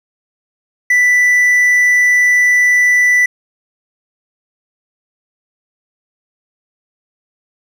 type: tone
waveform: triangle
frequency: 1978 Hz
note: B6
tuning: 2 cents sharp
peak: -6 dBFS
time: 0.9-3.26 s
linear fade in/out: 5 ms
effects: none